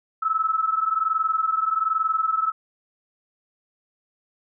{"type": "tone pair together", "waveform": "sine", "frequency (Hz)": [1297.3, 1318.5], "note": ["E6", "E6"], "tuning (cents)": [-28, 0], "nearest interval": "unison", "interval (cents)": 28, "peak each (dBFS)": [-22, -24], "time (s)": [0.22, 2.52], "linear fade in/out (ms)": 10, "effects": []}